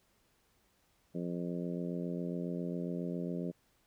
harmonic tone, 87.31 Hz, F2, in tune, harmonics 2 / 3 / 4 / 5 / 6 / 7, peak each -37 / -41 / -43 / -45 / -47 / -48 dBFS, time 1.14-3.52 s, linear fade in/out 20 ms, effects pink hiss -72 dBFS RMS until 3.86 s

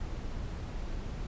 brown noise, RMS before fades -37 dBFS, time 0-1.27 s, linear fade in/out 5 ms, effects resampled to 16000 Hz

